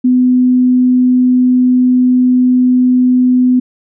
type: tone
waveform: sine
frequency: 251.5 Hz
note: B3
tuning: 32 cents sharp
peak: -6 dBFS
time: 0.04-3.6 s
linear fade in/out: 10 ms
effects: none